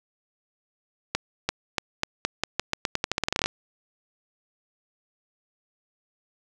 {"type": "accelerating click train", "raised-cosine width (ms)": 0.2, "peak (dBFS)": -6, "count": 21, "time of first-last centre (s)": [1.15, 3.46], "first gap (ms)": 340, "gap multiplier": 0.86, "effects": []}